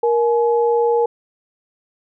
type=tone pair together; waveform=sine; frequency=470 / 847.7 Hz; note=A#4 / G#5; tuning=+14 / +35 cents; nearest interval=minor seventh; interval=1021 cents; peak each=-14 / -20 dBFS; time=0.03-1.06 s; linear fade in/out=5 ms; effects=none

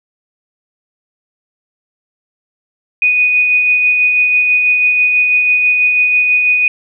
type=tone with tremolo; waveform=sine; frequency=2481 Hz; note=D#7; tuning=6 cents flat; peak=-7 dBFS; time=3.02-6.68 s; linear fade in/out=2 ms; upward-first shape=sine; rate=6.1 Hz; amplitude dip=30%; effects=none

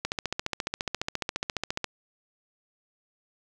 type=click train; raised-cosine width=0.2 ms; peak=-11 dBFS; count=27; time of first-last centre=0.05-1.843 s; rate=14.5 Hz; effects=none

